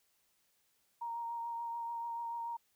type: tone with vibrato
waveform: sine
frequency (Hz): 933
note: A#5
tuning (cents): +1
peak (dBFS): -37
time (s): 1.01-2.57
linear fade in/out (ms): 10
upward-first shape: triangle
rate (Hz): 6.9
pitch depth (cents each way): 20
effects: white hiss -75 dBFS RMS until 2.75 s